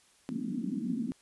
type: band-pass noise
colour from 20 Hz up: pink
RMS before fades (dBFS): -34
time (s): 0.29-1.12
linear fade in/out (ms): 0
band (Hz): 190 to 270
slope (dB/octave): 48
effects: white hiss -64 dBFS RMS until 1.21 s + resampled to 24000 Hz